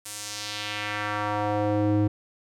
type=tone with band-pass filter sweep; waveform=square; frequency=104.5 Hz; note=G#2; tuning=11 cents sharp; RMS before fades=-27 dBFS; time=0.05-2.08 s; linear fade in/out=10 ms; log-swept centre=9600 to 250 Hz; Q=1.4; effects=none